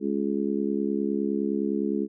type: harmonic tone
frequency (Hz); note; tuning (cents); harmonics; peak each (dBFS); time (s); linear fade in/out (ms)
69.8; C#2; +13; 3 / 4 / 5 / 6; -28 / -29 / -30 / -31; 0-2.08; 50
effects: none